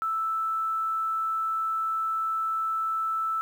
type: tone with quantisation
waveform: sine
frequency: 1318.5 Hz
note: E6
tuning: in tune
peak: -25 dBFS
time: 0.02-3.41 s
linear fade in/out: 0 ms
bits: 9
effects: none